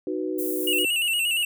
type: chord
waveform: sine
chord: B major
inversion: first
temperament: just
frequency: 308.7 / 370.4 / 493.9 Hz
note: D#4 / F#4 / B4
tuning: -14 / +2 / 0 cents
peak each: -29 / -28 / -33 dBFS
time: 0.07-0.85 s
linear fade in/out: 2 ms
type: high-pass noise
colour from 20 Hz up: white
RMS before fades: -32 dBFS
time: 0.38-0.83 s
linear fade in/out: 10 ms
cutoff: 9600 Hz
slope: 24 dB/octave
type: tone with vibrato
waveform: square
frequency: 2791 Hz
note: F7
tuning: 2 cents flat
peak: -22 dBFS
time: 0.67-1.45 s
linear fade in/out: 5 ms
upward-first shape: square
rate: 8.6 Hz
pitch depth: 59 cents each way
effects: none